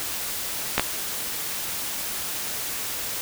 clicks, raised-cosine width 0.3 ms, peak -3 dBFS, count 2, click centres 0.78 / 0.796 s, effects white hiss -30 dBFS RMS until 3.21 s

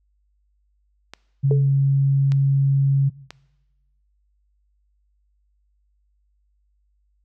clicks, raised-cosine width 0.2 ms, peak -18 dBFS, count 3, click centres 1.136 / 2.32 / 3.306 s
sine tone, 137.6 Hz, C#3, 12 cents flat, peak -14 dBFS, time 1.43-3.1 s, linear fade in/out 20 ms
sine tone with exponential decay, 431.2 Hz, A4, 35 cents flat, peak -17 dBFS, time 1.51-1.66 s, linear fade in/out 1 ms, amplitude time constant 32 ms
effects noise-tail reverb RT60 1.0 s tail -20 dB re dry + added 50 Hz sine -62 dBFS peak until 7.24 s

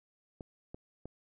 clicks, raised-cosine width 2 ms, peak -30 dBFS, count 3, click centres 0.408 / 0.745 / 1.056 s, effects none

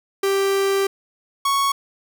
45% pulse tone pair in turn, 392 / 1108.7 Hz, G4 / C#6, 0 / 0 cents, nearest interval octave + tritone, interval 1800 cents, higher second, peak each -17 dBFS, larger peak neither, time 0.23-0.87 / 1.45-1.72 s, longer first, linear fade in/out 5 ms, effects none

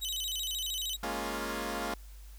sawtooth tone with vibrato, 3400 Hz, G#7, 40 cents sharp, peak -30 dBFS, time 0.01-0.97 s, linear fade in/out 20 ms, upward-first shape square, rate 13 Hz, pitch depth 200 cents each way
10% pulse chord, Bb minor seventh, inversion third, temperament equal with one note detuned, 207.7 / 233.1 / 277.2 / 350.2 Hz, Ab3 / Bb3 / Db4 / F4, 0 / 0 / 0 / +5 cents, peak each -31 dBFS, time 1.03-1.94 s, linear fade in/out 2 ms
effects added 50 Hz sine -46 dBFS peak until 2.38 s + white hiss -60 dBFS RMS until 2.38 s

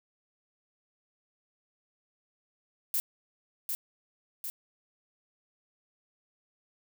violet noise with echo, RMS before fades -29 dBFS, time 2.94-3 s, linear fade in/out 0 ms, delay 750 ms, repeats 2, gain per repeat -4 dB, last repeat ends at 4.5 s, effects none

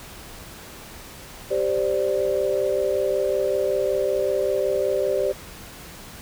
sine chord, G suspended fourth, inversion none, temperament just, 392 / 522.7 / 588 Hz, G4 / C5 / D5, 0 / -2 / +2 cents, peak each -24 dBFS, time 1.5-5.33 s, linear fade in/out 20 ms, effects pink hiss -41 dBFS RMS until 6.21 s

